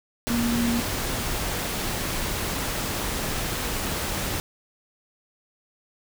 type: tone in noise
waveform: sine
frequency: 235.5 Hz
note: A#3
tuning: 18 cents sharp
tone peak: -22 dBFS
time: 0.3-0.8 s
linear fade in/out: 0 ms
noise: pink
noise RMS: -28 dBFS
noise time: 0.27-4.4 s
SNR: +3 dB
effects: none